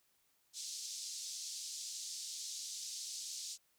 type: band-pass noise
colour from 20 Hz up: white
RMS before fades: -45 dBFS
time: 0.53-3.58 s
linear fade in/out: 50 ms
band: 4200 to 7300 Hz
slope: 24 dB/octave
effects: white hiss -75 dBFS RMS until 3.78 s